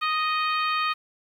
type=harmonic tone; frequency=622.3 Hz; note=D#5; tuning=in tune; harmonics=2 / 3 / 4 / 5 / 6 / 7; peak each=-24 / -33 / -30 / -35 / -37 / -37 dBFS; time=0.01-0.94 s; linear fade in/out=20 ms; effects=9-bit